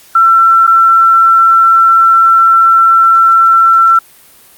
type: tone with dropouts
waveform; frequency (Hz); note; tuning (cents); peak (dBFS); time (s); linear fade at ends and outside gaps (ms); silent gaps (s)
sine; 1346; E6; +36; -3; 0.15-3.99; 5; 0.668-0.675
effects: white hiss -41 dBFS RMS until 4.57 s + Opus 48 kbps